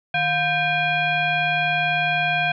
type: tone with frequency modulation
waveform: sine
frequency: 1570 Hz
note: G6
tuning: 2 cents sharp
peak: -18 dBFS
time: 0.14-2.52 s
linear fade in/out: 5 ms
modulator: 862 Hz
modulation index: 1.5
effects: none